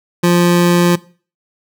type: tone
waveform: 25% pulse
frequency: 174.61 Hz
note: F3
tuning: in tune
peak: -5 dBFS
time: 0.23-0.96 s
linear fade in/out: 10 ms
effects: noise-tail reverb RT60 0.4 s tail -20 dB re dry